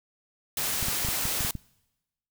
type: noise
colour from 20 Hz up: white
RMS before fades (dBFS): -29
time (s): 0.57-1.51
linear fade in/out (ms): 2
type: clicks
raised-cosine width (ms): 5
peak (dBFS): -21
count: 8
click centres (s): 0.827 / 0.884 / 1.049 / 1.087 / 1.254 / 1.407 / 1.449 / 1.553
effects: noise-tail reverb RT60 1.0 s tail -26 dB re dry